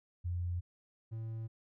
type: tone pair in turn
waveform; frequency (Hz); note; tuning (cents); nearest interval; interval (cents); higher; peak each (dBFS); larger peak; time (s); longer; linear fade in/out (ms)
sine / triangle; 87.9 / 112.48; F2 / A2; +12 / +39; major third; 427; second; -33 / -36; first; 0.24-0.61 / 1.11-1.48; neither; 20
effects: none